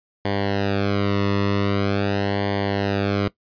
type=tone with flanger; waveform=sawtooth; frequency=100.1 Hz; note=G2; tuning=37 cents sharp; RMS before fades=-22 dBFS; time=0.25-3.28 s; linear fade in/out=0 ms; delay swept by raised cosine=0.77 to 1.29 ms; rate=0.44 Hz; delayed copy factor=-0.9; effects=noise-tail reverb RT60 0.1 s tail -18 dB re dry + resampled to 11025 Hz